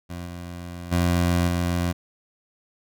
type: tone with level steps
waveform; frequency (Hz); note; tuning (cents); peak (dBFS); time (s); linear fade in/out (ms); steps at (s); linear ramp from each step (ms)
20% pulse; 87.31; F2; 0; -27 / -29 / -14 / -17; 0.09-1.93; 20; 0.25 / 0.91 / 1.47; 20
effects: none